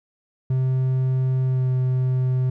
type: tone with pitch glide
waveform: triangle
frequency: 130 to 128.43 Hz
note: C3 to C3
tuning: -11 to -32 cents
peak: -16 dBFS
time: 0.5-2.5 s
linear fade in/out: 5 ms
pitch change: -21 cents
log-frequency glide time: 1.44-1.69 s
effects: none